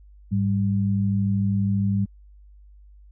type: tone pair together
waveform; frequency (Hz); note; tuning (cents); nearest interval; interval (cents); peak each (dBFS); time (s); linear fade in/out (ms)
sine; 103.83 / 196.46; G#2 / G3; 0 / +4; major seventh; 1104; -22; 0.31-2.06; 20
effects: added 50 Hz sine -46 dBFS peak until 3.11 s